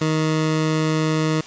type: tone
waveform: 20% pulse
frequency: 156.9 Hz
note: D#3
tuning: 15 cents sharp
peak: -13 dBFS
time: 0.01-1.41 s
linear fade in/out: 5 ms
effects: white hiss -40 dBFS RMS until 1.46 s + resampled to 16000 Hz